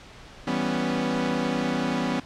sawtooth chord, C# half-diminished seventh, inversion first, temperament equal, 164.81 / 196 / 246.9 / 277.2 Hz, E3 / G3 / B3 / C#4, 0 / 0 / 0 / 0 cents, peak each -28 / -27 / -23 / -26 dBFS, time 0.47-2.2 s, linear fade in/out 5 ms, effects pink hiss -46 dBFS RMS until 2.25 s + low-pass 5000 Hz 12 dB/octave

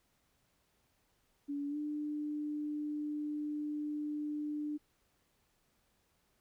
sine tone with pitch glide, 285.6 to 298.1 Hz, D4 to D4, -48 to +26 cents, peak -35 dBFS, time 1.48-4.78 s, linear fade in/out 20 ms, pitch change +74 cents, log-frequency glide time 1.69-1.77 s, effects pink hiss -75 dBFS RMS until 6.4 s

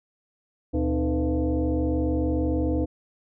sine tone with frequency modulation, 118.7 Hz, A#2, 32 cents sharp, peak -21 dBFS, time 0.73-2.86 s, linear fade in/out 20 ms, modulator 191 Hz, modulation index 2, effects none

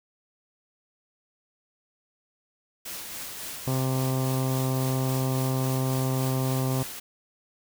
white noise with tremolo, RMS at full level -36 dBFS, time 2.85-7 s, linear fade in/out 10 ms, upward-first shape sine, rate 3.6 Hz, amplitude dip 30%
harmonic tone, 130.81 Hz, C3, in tune, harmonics 1 / 2 / 3 / 4 / 5 / 6 / 7 / 8 / 9, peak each -25 / -31 / -35 / -37 / -39 / -41 / -42 / -43 / -44 dBFS, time 3.67-6.83 s, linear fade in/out 5 ms
effects none

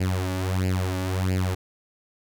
sawtooth tone with flanger, 93 Hz, F#2, 9 cents sharp, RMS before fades -25 dBFS, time 0-1.55 s, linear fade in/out 10 ms, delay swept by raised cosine 0.41 to 3.51 ms, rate 1.5 Hz, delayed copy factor +0.8, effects none

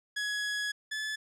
sawtooth tone pair in turn, 1678 / 1728.2 Hz, G#6 / A6, +17 / -32 cents, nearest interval minor second, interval 51 cents, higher second, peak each -27 / -29 dBFS, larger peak first, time 0.16-0.72 / 0.91-1.16 s, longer first, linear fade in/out 10 ms, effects low-pass 8000 Hz 12 dB/octave

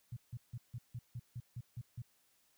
sine tone bursts, 120.2 Hz, B2, 46 cents flat, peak -40 dBFS, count 10, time 0.12-2.02 s, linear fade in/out 5 ms, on 46 ms, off 160 ms, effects white hiss -73 dBFS RMS until 2.57 s

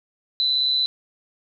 sine tone with amplitude modulation, 4000 Hz, B7, 21 cents sharp, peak -15 dBFS, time 0.4-0.86 s, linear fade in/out 0 ms, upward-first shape sine, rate 137 Hz, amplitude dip 65%, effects none

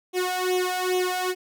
sawtooth tone with flanger, 365.8 Hz, F#4, 20 cents flat, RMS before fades -25 dBFS, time 0.13-1.35 s, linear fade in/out 50 ms, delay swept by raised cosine 0.31 to 1.31 ms, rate 2.4 Hz, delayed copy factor +0.9, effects none

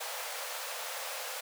pink high-pass noise, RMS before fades -39 dBFS, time 0-1.41 s, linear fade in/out 10 ms, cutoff 480 Hz, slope 96 dB/octave, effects none

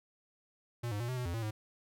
square tone with pitch steps, 119.1 / 103 / 119.3 / 127.6 / 124.4 / 86 / 114 / 107.5 Hz, A#2 / G#2 / A#2 / C3 / B2 / F2 / A#2 / A2, +38 / -14 / +41 / -43 / +13 / -26 / -38 / -40 cents, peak -35 dBFS, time 0.83-1.51 s, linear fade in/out 10 ms, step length 85 ms, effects none

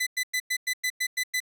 sawtooth tone bursts, 2005 Hz, B6, 26 cents sharp, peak -21 dBFS, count 9, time 0-1.403 s, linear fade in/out 10 ms, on 67 ms, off 100 ms, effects none

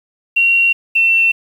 sine tone pair in turn, 2744 / 2698 Hz, F7 / E7, -31 / +40 cents, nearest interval unison, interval 29 cents, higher first, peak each -9 dBFS, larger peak neither, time 0.36-0.73 / 0.95-1.32 s, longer neither, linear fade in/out 10 ms, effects 7-bit

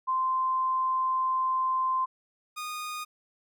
sine / sawtooth tone pair in turn, 1040 / 1231.4 Hz, C6 / D#6, -11 / -18 cents, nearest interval minor third, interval 293 cents, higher second, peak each -24 / -30 dBFS, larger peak first, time 0.07-2.06 / 2.56-3.05 s, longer first, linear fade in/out 20 ms, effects none

